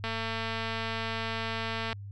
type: click train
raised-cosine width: 0.3 ms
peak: -18 dBFS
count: 426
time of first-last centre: 0.04-1.929 s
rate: 225 Hz
effects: added 100 Hz sine -39 dBFS peak until 2.11 s